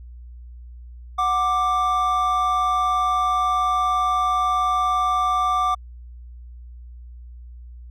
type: tone pair together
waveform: triangle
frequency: 738 / 1179 Hz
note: F#5 / D6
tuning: -5 / +6 cents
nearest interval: minor sixth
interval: 811 cents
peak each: -22 / -17 dBFS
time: 1.18-5.75 s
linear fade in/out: 10 ms
effects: added 60 Hz sine -37 dBFS peak until 7.9 s